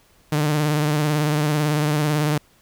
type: tone with vibrato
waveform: sawtooth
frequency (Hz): 150.1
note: D3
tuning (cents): +38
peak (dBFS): -14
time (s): 0.32-2.38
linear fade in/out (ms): 5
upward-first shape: triangle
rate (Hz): 18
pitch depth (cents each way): 62
effects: pink hiss -57 dBFS RMS until 2.61 s